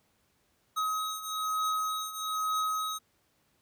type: beating tone pair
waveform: square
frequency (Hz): 1268 / 1269.1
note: D#6 / D#6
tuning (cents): +32 / +34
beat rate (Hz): 1.1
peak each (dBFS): -36 / -32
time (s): 0.76-2.99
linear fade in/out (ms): 20
effects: pink hiss -71 dBFS RMS until 3.61 s + high-pass 60 Hz 12 dB/octave